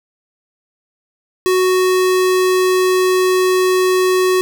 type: tone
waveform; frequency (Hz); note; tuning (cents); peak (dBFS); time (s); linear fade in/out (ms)
square; 370; F#4; 0; -12; 1.46-4.41; 0
effects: none